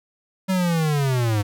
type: linear sweep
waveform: square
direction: down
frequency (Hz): 192 to 100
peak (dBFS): -19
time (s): 0.48-1.43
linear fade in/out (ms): 20
effects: none